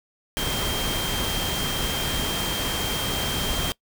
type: tone in noise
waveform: sine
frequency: 3178 Hz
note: G7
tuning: 23 cents sharp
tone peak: -29 dBFS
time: 0.37-3.72 s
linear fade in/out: 0 ms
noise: pink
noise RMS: -27 dBFS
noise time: 0.37-3.72 s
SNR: -5 dB
effects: noise-tail reverb RT60 0.1 s tail -23 dB re dry